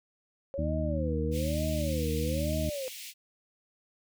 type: tone with vibrato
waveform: sine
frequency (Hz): 540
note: C#5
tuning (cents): -45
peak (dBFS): -33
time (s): 0.54-2.88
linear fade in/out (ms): 0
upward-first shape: sine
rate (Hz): 1.1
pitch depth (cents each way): 260
type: harmonic tone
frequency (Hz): 77.8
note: D#2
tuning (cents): 0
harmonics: 1 / 2 / 3 / 4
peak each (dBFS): -31 / -34 / -36 / -37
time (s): 0.58-2.7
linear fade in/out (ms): 5
type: high-pass noise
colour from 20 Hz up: pink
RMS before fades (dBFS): -43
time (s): 1.31-3.14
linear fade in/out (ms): 50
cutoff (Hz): 2200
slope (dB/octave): 48
effects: none